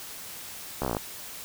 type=slowing click train; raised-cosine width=1 ms; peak=-14 dBFS; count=10; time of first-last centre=0.82-0.968 s; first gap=14 ms; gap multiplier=1.04; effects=white hiss -41 dBFS RMS until 1.44 s